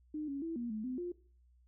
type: tone with pitch steps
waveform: sine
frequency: 304.1 / 278.4 / 329.3 / 237.9 / 215.7 / 255 / 352.4 Hz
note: D#4 / C#4 / E4 / A#3 / A3 / C4 / F4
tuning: -40 / +8 / -2 / +35 / -34 / -44 / +16 cents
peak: -36 dBFS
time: 0.14-1.12 s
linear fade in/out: 5 ms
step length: 140 ms
effects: noise-tail reverb RT60 0.4 s tail -17 dB re dry + added 61 Hz sine -63 dBFS peak until 1.67 s